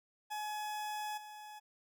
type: tone with level steps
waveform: 40% pulse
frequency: 846 Hz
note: G#5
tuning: 32 cents sharp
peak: -37 / -47 dBFS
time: 0.3-1.6 s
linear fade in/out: 20 ms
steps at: 1.17 s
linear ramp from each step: 10 ms
effects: none